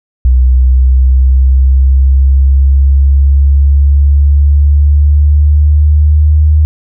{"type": "linear sweep", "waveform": "sine", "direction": "up", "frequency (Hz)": [63, 76.3], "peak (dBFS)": -3, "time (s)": [0.25, 6.65], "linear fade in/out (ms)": 0, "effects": []}